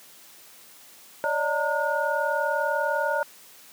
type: tone cluster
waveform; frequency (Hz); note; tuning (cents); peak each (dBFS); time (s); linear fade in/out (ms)
sine; 567 / 607 / 913 / 1442; C#5 / D#5 / A#5 / F#6; +39 / -43 / -36 / -45; -28; 1.24-3.23; 0
effects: white hiss -50 dBFS RMS until 3.72 s + high-pass 150 Hz 12 dB/octave